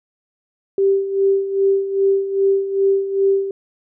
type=tone with tremolo; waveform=sine; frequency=391.6 Hz; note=G4; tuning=2 cents flat; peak=-11 dBFS; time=0.78-3.51 s; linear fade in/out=2 ms; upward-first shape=sine; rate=2.5 Hz; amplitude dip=70%; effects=none